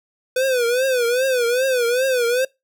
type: tone with vibrato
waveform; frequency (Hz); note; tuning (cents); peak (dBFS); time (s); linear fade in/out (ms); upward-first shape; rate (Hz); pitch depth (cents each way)
square; 500; B4; +21; -17; 0.36-2.45; 5; triangle; 2.5; 140
effects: noise-tail reverb RT60 0.2 s tail -23 dB re dry